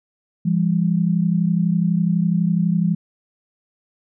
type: tone pair together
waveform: sine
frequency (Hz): 169.27 / 201.3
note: E3 / G3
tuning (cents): +46 / +46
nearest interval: minor third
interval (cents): 300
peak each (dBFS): -17 / -20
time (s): 0.45-2.95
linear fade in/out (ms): 10
effects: none